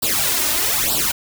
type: noise with flanger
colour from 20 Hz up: white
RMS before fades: -19 dBFS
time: 0.02-1.12 s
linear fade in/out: 10 ms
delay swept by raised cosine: 0.23 to 3.33 ms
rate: 1.1 Hz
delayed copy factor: +0.85
effects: none